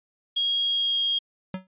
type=tone with pitch glide; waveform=sine; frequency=3277 to 3252 Hz; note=G#7 to G#7; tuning=-24 to -37 cents; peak=-21 dBFS; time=0.36-1.19 s; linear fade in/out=10 ms; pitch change=-13 cents; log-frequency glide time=0.65-1 s
type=tone with exponential decay; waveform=square; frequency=187 Hz; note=F#3; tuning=19 cents sharp; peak=-26 dBFS; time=1.54-1.67 s; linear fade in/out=2 ms; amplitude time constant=27 ms
effects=resampled to 8000 Hz